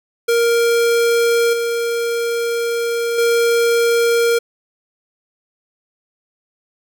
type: tone with level steps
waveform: square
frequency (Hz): 467.5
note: A#4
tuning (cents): +5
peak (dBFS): -13 / -18 / -13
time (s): 0.28-4.39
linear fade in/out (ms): 10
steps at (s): 1.53 / 3.18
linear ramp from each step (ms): 5
effects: none